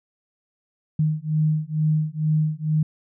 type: beating tone pair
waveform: sine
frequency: 153.6 / 155.8 Hz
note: D#3 / D#3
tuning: -22 / +3 cents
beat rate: 2.2 Hz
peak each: -22 dBFS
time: 0.99-2.83 s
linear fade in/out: 5 ms
effects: none